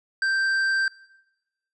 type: tone with hard clipping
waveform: triangle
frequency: 1568 Hz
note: G6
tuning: in tune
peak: -22 dBFS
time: 0.22-0.88 s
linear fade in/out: 2 ms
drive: 10 dB
effects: noise-tail reverb RT60 1.0 s tail -22 dB re dry + resampled to 24000 Hz